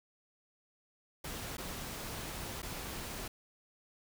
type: noise with dropouts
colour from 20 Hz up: pink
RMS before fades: -42 dBFS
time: 1.24-3.28 s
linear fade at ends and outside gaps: 5 ms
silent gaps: 1.57-1.58 / 2.62-2.628 s
effects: none